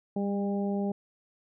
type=harmonic tone with a mistuned harmonic; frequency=201 Hz; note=G3; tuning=44 cents sharp; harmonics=1 / 2 / 3 / 4; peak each=-28 / -34 / -38 / -40 dBFS; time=0.16-0.92 s; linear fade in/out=5 ms; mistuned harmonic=1; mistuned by=-16 cents; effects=none